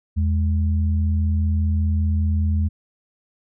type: tone pair together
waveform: sine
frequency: 82.41 / 207.7 Hz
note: E2 / G#3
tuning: 0 / 0 cents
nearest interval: octave + major third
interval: 1600 cents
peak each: -17 / -27 dBFS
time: 0.16-2.69 s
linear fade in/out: 20 ms
effects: none